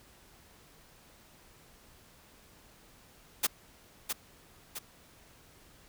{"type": "noise with echo", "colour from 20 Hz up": "white", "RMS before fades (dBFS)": -27, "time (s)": [3.43, 3.47], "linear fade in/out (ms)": 10, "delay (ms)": 660, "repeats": 2, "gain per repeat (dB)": -6, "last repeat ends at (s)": 4.79, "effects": ["pink hiss -59 dBFS RMS until 5.88 s"]}